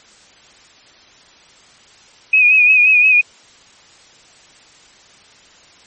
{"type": "tone with vibrato", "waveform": "sine", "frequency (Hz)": 2501, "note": "D#7", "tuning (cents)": 8, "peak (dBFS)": -7, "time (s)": [2.33, 3.21], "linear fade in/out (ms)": 5, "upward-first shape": "sine", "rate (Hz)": 5.7, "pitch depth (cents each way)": 50, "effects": ["white hiss -46 dBFS RMS until 5.86 s", "MP3 32 kbps"]}